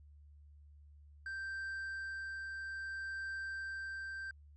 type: tone with tremolo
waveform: triangle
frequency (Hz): 1568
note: G6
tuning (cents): 0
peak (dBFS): -37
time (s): 1.26-4.31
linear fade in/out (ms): 2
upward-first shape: triangle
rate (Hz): 0.61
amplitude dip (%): 25
effects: added 73 Hz sine -56 dBFS peak until 4.56 s + resampled to 22050 Hz

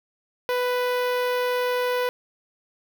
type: tone with notch filter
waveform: sawtooth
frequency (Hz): 495.7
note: B4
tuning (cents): +6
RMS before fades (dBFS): -24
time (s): 0.49-2.09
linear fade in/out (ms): 0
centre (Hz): 7500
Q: 0.62
effects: none

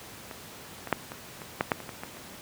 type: clicks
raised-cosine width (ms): 0.5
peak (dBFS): -23 / -21 / -7 / -22 / -25 / -9 / -8 / -25 / -23 / -20 / -30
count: 11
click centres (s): 0.312 / 0.873 / 0.927 / 1.119 / 1.418 / 1.609 / 1.718 / 1.803 / 1.892 / 2.035 / 2.17
effects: pink hiss -45 dBFS RMS until 2.41 s + high-pass 100 Hz 12 dB/octave

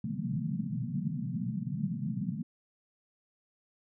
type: band-pass noise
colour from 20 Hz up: pink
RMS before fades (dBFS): -34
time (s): 0.04-2.43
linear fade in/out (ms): 5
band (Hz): 120 to 240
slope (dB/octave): 96
effects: none

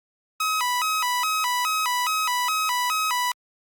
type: tone with vibrato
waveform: sawtooth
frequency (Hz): 1120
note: C#6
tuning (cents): +18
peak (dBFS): -18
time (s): 0.4-3.32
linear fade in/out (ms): 5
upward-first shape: square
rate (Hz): 2.4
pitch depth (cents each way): 220
effects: Opus 48 kbps

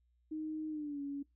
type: tone with pitch glide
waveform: sine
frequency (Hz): 311.1 to 282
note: D#4 to C#4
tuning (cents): 0 to +30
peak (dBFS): -37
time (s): 0.31-1.23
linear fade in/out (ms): 10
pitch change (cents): -170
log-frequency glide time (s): 0.69-1.01
effects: noise-tail reverb RT60 0.2 s tail -22 dB re dry + added 60 Hz sine -70 dBFS peak until 1.35 s

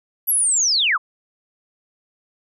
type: linear sweep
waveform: sine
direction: down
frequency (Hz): 11860 to 979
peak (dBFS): -15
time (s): 0.27-0.98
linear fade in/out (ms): 20
effects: none

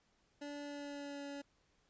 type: tone with pitch glide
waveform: 25% pulse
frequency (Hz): 289.2 to 283.1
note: D4 to C#4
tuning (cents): -27 to +37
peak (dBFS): -40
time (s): 0.41-1.42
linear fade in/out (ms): 10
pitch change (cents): -36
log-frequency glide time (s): 0.62-1.25
effects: pink hiss -75 dBFS RMS until 1.89 s + resampled to 16000 Hz

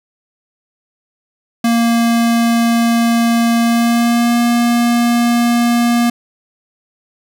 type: tone with pitch glide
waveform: square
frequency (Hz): 232.7 to 237.3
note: A#3 to A#3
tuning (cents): -3 to +31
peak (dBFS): -11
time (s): 1.64-6.1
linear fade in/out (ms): 5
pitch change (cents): +34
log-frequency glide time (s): 3.62-4.39
effects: none

